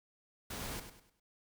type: noise with echo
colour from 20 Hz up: pink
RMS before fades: -42 dBFS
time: 0.5-0.8 s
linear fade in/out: 5 ms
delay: 100 ms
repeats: 4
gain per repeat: -9 dB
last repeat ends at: 1.2 s
effects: none